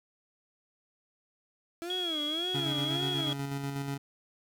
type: tone with vibrato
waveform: 35% pulse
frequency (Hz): 329.6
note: E4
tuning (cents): 0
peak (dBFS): -34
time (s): 1.82-3.33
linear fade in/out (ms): 0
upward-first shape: sine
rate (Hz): 1.8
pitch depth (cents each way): 190
type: tone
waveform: sine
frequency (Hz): 3322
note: G#7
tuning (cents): 0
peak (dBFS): -31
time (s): 1.9-3.33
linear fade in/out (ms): 2
type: tone with tremolo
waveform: 25% pulse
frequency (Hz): 139.4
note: C#3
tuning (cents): +10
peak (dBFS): -28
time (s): 2.54-3.98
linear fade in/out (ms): 10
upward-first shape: square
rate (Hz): 8.2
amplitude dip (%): 35
effects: none